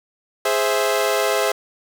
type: chord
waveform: sawtooth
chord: Ab augmented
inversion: none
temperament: equal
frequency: 415.3 / 523.3 / 659.3 Hz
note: Ab4 / C5 / E5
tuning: 0 / 0 / 0 cents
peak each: -18 dBFS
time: 0.45-1.52 s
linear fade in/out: 5 ms
effects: none